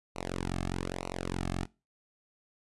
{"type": "tone with flanger", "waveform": "sawtooth", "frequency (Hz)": 44.89, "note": "F1", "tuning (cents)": 48, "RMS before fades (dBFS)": -35, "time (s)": [0.15, 1.66], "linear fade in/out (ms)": 20, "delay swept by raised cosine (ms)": [0.59, 2.09], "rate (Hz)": 1.1, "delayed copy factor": -0.95, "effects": ["noise-tail reverb RT60 0.3 s tail -24 dB re dry", "resampled to 24000 Hz"]}